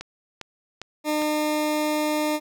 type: click train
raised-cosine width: 0.2 ms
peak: -17 dBFS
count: 4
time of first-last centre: 0.01-1.22 s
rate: 2.48 Hz
type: tone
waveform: 20% pulse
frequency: 303.1 Hz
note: D#4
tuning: 45 cents flat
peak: -17 dBFS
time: 1.04-2.4 s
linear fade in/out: 50 ms
effects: none